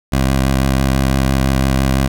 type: tone with vibrato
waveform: 15% pulse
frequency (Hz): 66.5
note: C2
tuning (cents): +29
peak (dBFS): -6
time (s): 0.12-2.08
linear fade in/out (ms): 10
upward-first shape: sine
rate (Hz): 6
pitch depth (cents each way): 27
effects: none